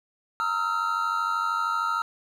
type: tone cluster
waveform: triangle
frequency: 923 / 1276 / 1369 Hz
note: A#5 / D#6 / F6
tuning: -17 / +43 / -35 cents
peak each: -30 / -26 / -25 dBFS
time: 0.4-2.02 s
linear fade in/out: 0 ms
effects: none